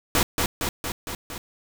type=noise with echo; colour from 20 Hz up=pink; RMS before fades=-20 dBFS; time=0.15-0.23 s; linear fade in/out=2 ms; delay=230 ms; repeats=5; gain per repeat=-3 dB; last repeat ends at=1.38 s; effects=none